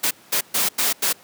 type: noise bursts at uneven times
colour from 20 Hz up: white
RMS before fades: -20 dBFS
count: 5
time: 0.03-0.11 / 0.32-0.41 / 0.54-0.69 / 0.78-0.93 / 1.02-1.13 s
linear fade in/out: 10 ms
effects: pink hiss -49 dBFS RMS until 1.23 s + high-pass 200 Hz 12 dB/octave